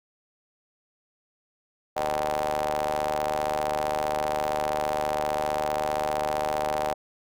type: ring-modulated tone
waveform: sawtooth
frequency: 75.2 Hz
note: D2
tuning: 42 cents sharp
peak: -18 dBFS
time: 1.96-6.94 s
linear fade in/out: 10 ms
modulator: 689 Hz
effects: none